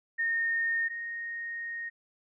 sine tone pair in turn, 1837 / 1859.4 Hz, A#6 / A#6, -26 / -5 cents, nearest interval unison, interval 21 cents, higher second, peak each -26 / -34 dBFS, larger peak first, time 0.18-0.89 / 0.89-1.9 s, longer second, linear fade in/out 20 ms, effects none

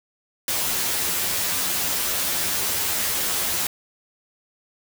white noise with comb filter, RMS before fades -24 dBFS, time 0.48-3.67 s, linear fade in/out 2 ms, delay 11 ms, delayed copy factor +0.9, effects none

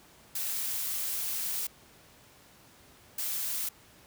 blue noise bursts at uneven times, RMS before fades -33 dBFS, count 2, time 0.35-1.67 / 3.18-3.69 s, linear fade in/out 5 ms, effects pink hiss -57 dBFS RMS until 4.06 s + high-pass 60 Hz 12 dB/octave

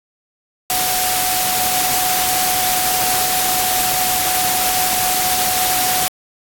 sine tone in noise, 739 Hz, F#5, 2 cents flat, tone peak -21 dBFS, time 0.7-6.08 s, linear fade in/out 0 ms, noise white, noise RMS -18 dBFS, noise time 0.7-6.08 s, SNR -6 dB, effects AAC 64 kbps

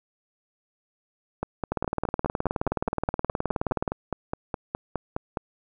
two click trains, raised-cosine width 1 ms, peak -13 / -11 dBFS, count 20 / 42, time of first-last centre 1.43-5.372 / 1.72-3.878 s, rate 4.82 / 19 Hz, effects none

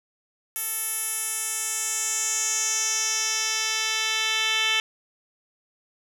10% pulse tone with band-pass filter sweep, 440 Hz, A4, in tune, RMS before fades -26 dBFS, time 0.56-4.8 s, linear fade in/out 0 ms, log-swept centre 12000 to 3400 Hz, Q 2.8, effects none

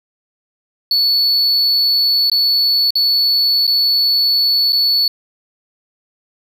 triangle tone with dropouts, 4435 Hz, C#8, in tune, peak -10 dBFS, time 0.91-5.08 s, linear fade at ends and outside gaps 2 ms, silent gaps 2.299-2.316 / 2.906-2.954 / 3.668-3.676 / 4.723-4.729 s, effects none

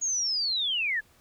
sine linear sweep, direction down, 6730 to 1653 Hz, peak -25 dBFS, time 0.01-1.01 s, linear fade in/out 20 ms, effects pink hiss -61 dBFS RMS until 1.2 s

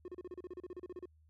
triangle tone bursts, 360.7 Hz, F#4, 44 cents flat, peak -40 dBFS, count 16, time 0.05-1.056 s, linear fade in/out 2 ms, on 31 ms, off 34 ms, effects added 78 Hz sine -63 dBFS peak until 1.29 s

